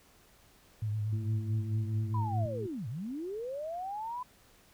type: tone with vibrato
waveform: sine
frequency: 106.5 Hz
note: G#2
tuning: 44 cents sharp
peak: -30 dBFS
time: 0.82-2.46 s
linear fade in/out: 5 ms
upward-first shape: sine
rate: 8.5 Hz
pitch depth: 43 cents each way
type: harmonic tone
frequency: 111.2 Hz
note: A2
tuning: 19 cents sharp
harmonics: 1 / 2 / 3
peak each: -37 / -43 / -47 dBFS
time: 1.12-2.67 s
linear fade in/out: 10 ms
type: linear two-way sweep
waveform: sine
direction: down then up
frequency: 1015 to 101.4 to 1015 Hz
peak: -35 dBFS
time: 2.14-4.23 s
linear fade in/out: 5 ms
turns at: 2.88 s
effects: pink hiss -62 dBFS RMS until 4.73 s